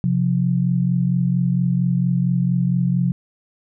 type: tone pair together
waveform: sine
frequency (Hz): 132.53 / 176.9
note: C3 / F3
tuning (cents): +23 / +23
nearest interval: perfect fourth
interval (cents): 500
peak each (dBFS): -19 / -18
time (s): 0.04-3.12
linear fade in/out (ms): 0
effects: none